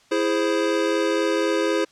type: chord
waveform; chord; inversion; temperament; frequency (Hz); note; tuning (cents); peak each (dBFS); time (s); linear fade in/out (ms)
square; E augmented; none; equal with one note detuned; 331.3 / 415.3 / 523.3; E4 / G#4 / B#4; +9 / 0 / 0; -24 / -25 / -25; 0.11-1.85; 10
effects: white hiss -56 dBFS RMS until 1.91 s + low-pass 6000 Hz 12 dB/octave